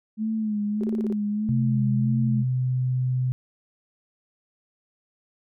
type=tone with vibrato; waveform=sine; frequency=213.7 Hz; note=G#3; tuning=50 cents sharp; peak=-23 dBFS; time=0.17-2.45 s; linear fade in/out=50 ms; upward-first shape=sine; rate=1.6 Hz; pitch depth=60 cents each way
type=tone bursts; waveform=sine; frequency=385.2 Hz; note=G4; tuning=30 cents flat; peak=-28 dBFS; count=6; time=0.81-1.125 s; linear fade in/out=0 ms; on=25 ms; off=33 ms
type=tone with pitch glide; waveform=sine; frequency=130 to 127.47 Hz; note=C3 to C3; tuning=-11 to -45 cents; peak=-21 dBFS; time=1.49-3.32 s; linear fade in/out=0 ms; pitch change=-34 cents; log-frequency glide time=1.75-2.54 s
effects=none